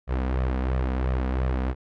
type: tone with flanger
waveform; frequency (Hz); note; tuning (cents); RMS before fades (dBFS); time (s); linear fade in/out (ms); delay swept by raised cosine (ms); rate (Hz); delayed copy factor
sawtooth; 64.2; C2; -32; -25; 0.07-1.75; 50; 1.6 to 4.2; 2.9; +0.55
effects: low-pass 2000 Hz 12 dB/octave